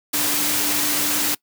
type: tone in noise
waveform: sine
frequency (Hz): 295.1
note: D4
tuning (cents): +8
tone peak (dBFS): -30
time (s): 0.13-1.35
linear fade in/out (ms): 10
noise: white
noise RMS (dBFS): -21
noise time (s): 0.13-1.35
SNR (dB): -12
effects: noise-tail reverb RT60 0.1 s tail -23 dB re dry + high-pass 100 Hz 12 dB/octave